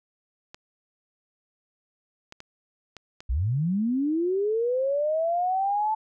clicks, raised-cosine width 0.2 ms, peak -24 dBFS, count 5, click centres 0.545 / 2.324 / 2.404 / 2.967 / 3.205 s
sine linear sweep, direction up, 52.4 to 880 Hz, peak -22 dBFS, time 3.29-5.95 s, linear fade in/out 10 ms
effects none

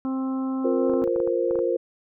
harmonic tone, 263.6 Hz, C4, 13 cents sharp, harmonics 1 / 2 / 3 / 4 / 5, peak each -24 / -39 / -40 / -40 / -42 dBFS, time 0.05-1.04 s, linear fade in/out 0 ms
sine chord, F suspended fourth, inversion none, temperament equal with one note detuned, 351 / 466.2 / 523.3 Hz, F4 / Bb4 / C5, +9 / 0 / 0 cents, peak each -25 dBFS, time 0.64-1.77 s, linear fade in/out 10 ms
clicks, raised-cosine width 1 ms, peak -22 dBFS, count 10, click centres 0.897 / 0.937 / 1.021 / 1.076 / 1.161 / 1.202 / 1.275 / 1.51 / 1.556 / 1.59 s
effects none

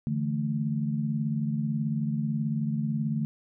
sine chord, D suspended second, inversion none, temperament just, 146.83 / 165.19 / 220.2 Hz, D3 / E3 / A3, 0 / +4 / +2 cents, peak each -29 / -34 / -29 dBFS, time 0.07-3.25 s, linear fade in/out 0 ms, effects none

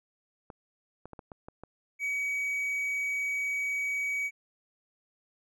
clicks, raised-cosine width 1 ms, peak -29 dBFS, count 7, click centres 0.502 / 1.056 / 1.133 / 1.192 / 1.318 / 1.485 / 1.636 s
triangle tone, 2266 Hz, C#7, 37 cents sharp, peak -27 dBFS, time 1.99-4.31 s, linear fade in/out 50 ms
effects none

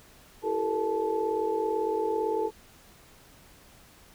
sine tone cluster, 332.4 / 387.5 / 435.7 / 473.6 / 872 Hz, E4 / G4 / A4 / A#4 / A5, +15 / -20 / -17 / +27 / -16 cents, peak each -35 / -35 / -28 / -34 / -32 dBFS, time 0.42-2.51 s, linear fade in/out 50 ms, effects pink hiss -55 dBFS RMS until 4.14 s

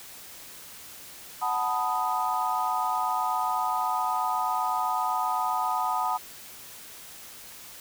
sine chord, B dominant seventh, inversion second, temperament equal, 740 / 880 / 987.8 / 1244.5 Hz, F#5 / A5 / B5 / D#6, 0 / 0 / 0 / 0 cents, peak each -30 dBFS, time 1.41-6.18 s, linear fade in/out 20 ms, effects white hiss -45 dBFS RMS until 7.8 s

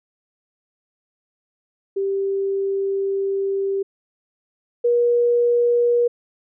sine tone pair in turn, 392 / 478.8 Hz, G4 / A#4, 0 / +46 cents, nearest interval minor third, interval 346 cents, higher second, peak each -19 / -14 dBFS, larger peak second, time 1.96-3.83 / 4.84-6.08 s, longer first, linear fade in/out 10 ms, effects none

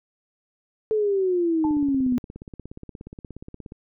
sine exponential sweep, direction down, 440 to 242.7 Hz, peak -19 dBFS, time 0.91-2.18 s, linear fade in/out 0 ms
sine tone with exponential decay, 875 Hz, A5, 10 cents flat, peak -26 dBFS, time 1.64-1.94 s, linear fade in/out 2 ms, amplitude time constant 65 ms
click train, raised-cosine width 3 ms, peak -25 dBFS, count 36, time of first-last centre 1.65-3.721 s, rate 16.9 Hz
effects none

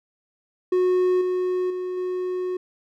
triangle tone with level steps, 365.4 Hz, F#4, 22 cents flat, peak -15 / -19 / -24 / -22 dBFS, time 0.72-2.57 s, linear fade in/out 5 ms, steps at 1.21 / 1.7 / 1.97 s, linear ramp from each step 5 ms, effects none

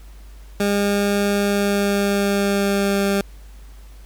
20% pulse tone with pitch glide, 202.4 to 198.69 Hz, G#3 to G3, -44 to +24 cents, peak -12 dBFS, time 0.6-3.21 s, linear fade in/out 2 ms, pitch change -32 cents, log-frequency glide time 1.36-3.07 s, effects added 50 Hz sine -38 dBFS peak until 4.05 s + pink hiss -52 dBFS RMS until 4.05 s

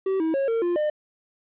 triangle tone with pitch steps, 383.9 / 321.3 / 547 / 456.7 / 349.5 / 604 Hz, G4 / E4 / C#5 / A#4 / F4 / D5, -36 / -44 / -23 / -36 / +1 / +48 cents, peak -19 dBFS, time 0.06-0.9 s, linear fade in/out 5 ms, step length 140 ms, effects resampled to 8000 Hz + 10-bit

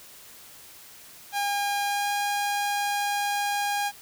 sawtooth tone with pitch glide, 810 to 814.7 Hz, G#5 to G#5, -43 to -33 cents, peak -21 dBFS, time 1.32-3.92 s, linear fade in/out 50 ms, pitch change +10 cents, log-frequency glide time 1.88-2.09 s, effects white hiss -48 dBFS RMS until 4.01 s

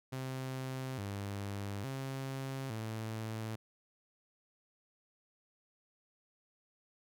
sawtooth tone with pitch steps, 131 / 100.2 / 134.3 / 110.5 Hz, C3 / G2 / C3 / A2, +2 / +38 / +46 / +8 cents, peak -34 dBFS, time 0.12-3.56 s, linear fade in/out 10 ms, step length 860 ms, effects none

